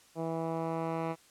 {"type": "tone with low-pass filter sweep", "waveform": "10% pulse", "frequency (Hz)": 163.6, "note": "E3", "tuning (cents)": -13, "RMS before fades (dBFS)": -34, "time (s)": [0.15, 1.16], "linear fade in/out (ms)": 50, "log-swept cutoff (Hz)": [690, 1800], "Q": 0.99, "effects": ["white hiss -61 dBFS RMS until 1.3 s", "low-pass 10000 Hz 12 dB/octave"]}